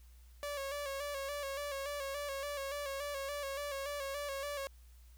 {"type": "tone with vibrato", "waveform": "sawtooth", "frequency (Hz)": 563, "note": "C#5", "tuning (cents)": 27, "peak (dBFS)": -34, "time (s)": [0.43, 4.67], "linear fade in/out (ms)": 0, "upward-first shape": "square", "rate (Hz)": 3.5, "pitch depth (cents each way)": 49, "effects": ["added 60 Hz sine -55 dBFS peak until 5.17 s", "white hiss -69 dBFS RMS until 5.17 s"]}